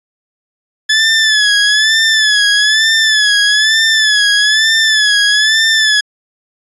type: tone with vibrato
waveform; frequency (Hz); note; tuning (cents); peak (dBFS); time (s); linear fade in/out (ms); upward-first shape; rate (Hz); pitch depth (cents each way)
20% pulse; 1721; A6; -39; -3; 0.89-6.01; 10; sine; 1.1; 69
effects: resampled to 24000 Hz